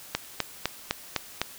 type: click train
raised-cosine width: 0.2 ms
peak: -7 dBFS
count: 6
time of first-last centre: 0.15-1.416 s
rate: 3.95 Hz
effects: white hiss -46 dBFS RMS until 1.58 s